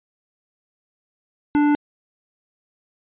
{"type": "tone with hard clipping", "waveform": "sine", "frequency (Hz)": 293.7, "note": "D4", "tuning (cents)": 0, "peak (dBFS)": -16, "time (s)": [1.55, 1.75], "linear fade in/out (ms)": 0, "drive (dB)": 12, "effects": ["resampled to 8000 Hz"]}